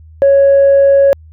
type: tone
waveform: sine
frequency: 554 Hz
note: C#5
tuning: 1 cent flat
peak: -3 dBFS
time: 0.22-1.13 s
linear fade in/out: 0 ms
effects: tanh soft clip ceiling -2 dBFS + added 79 Hz sine -35 dBFS peak until 1.32 s